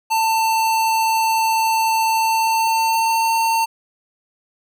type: tone with pitch glide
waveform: square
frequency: 893 to 905.5 Hz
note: A5 to A5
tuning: +25 to +49 cents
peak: -16 dBFS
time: 0.1-3.66 s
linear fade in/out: 20 ms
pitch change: +24 cents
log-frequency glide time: 2.12-3.37 s
effects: none